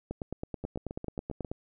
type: two click trains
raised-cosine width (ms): 2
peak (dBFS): -21 / -24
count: 14 / 7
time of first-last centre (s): 0.11-1.515 / 0.64-1.448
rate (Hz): 9.25 / 7.43
effects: none